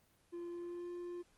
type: tone with pitch glide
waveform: triangle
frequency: 345.5 to 350.9 Hz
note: F4 to F4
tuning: -19 to +8 cents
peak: -40 dBFS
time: 0.32-1.23 s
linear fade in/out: 20 ms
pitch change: +27 cents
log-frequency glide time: 0.48-0.91 s
effects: pink hiss -71 dBFS RMS until 1.37 s + Opus 24 kbps